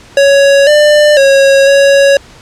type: tone with pitch steps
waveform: square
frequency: 557 / 596 / 548 / 556 Hz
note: C#5 / D5 / C#5 / C#5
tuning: +8 / +25 / -20 / +5 cents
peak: -4 dBFS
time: 0.17-2.17 s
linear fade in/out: 2 ms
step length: 500 ms
effects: pink hiss -37 dBFS RMS until 2.41 s + low-pass 7000 Hz 12 dB/octave